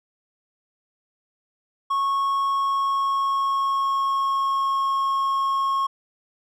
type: tone with pitch glide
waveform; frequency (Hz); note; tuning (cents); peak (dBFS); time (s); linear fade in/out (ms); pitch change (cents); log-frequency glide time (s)
triangle; 1100 to 1088.6; C#6 to C#6; -14 to -32; -18; 1.9-5.87; 10; -18; 2.42-4.84
effects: none